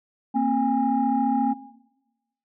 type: tone cluster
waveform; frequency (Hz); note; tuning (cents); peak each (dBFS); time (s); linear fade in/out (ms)
sine; 231.1 / 265.6 / 816; A#3 / C4 / G#5; -15 / +26 / -31; -23; 0.34-1.54; 20
effects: noise-tail reverb RT60 1.0 s tail -18 dB re dry + tanh soft clip ceiling -12 dBFS

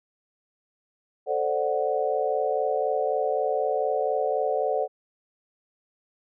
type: chord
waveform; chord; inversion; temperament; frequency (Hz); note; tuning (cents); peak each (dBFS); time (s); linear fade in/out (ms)
sine; D dominant seventh; second; equal; 440 / 523.3 / 587.3 / 740; A4 / C5 / D5 / F#5; 0 / 0 / 0 / 0; -28; 1.26-4.88; 50
effects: none

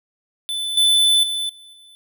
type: tone with level steps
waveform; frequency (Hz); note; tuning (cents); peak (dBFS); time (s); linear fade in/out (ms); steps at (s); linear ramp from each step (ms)
square; 3509; A7; -5; -23 / -13 / -22 / -42 / -45; 0.49-1.95; 0; 0.77 / 1.23 / 1.49 / 1.73; 5
effects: none

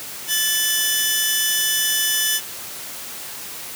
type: tone pair together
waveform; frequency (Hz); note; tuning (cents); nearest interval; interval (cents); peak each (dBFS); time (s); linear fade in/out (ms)
10% pulse; 1745.1 / 2991; A6 / F#7; -15 / +18; major sixth; 933; -12; 0.27-2.41; 50
effects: white hiss -33 dBFS RMS until 3.75 s + high-pass 80 Hz 12 dB/octave

